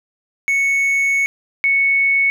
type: tone pair in turn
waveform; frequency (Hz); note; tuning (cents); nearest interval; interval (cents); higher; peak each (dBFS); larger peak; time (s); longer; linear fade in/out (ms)
triangle / sine; 2213 / 2213; C#7 / C#7; -3 / -3; unison; 0; neither; -12; neither; 0.48-1.26 / 1.64-2.3; first; 0
effects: none